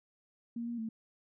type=tone with pitch steps; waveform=sine; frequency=234.2 / 236.6 / 223.2 Hz; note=A#3 / A#3 / A3; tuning=+8 / +26 / +25 cents; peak=-35 dBFS; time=0.56-0.89 s; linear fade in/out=5 ms; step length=110 ms; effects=none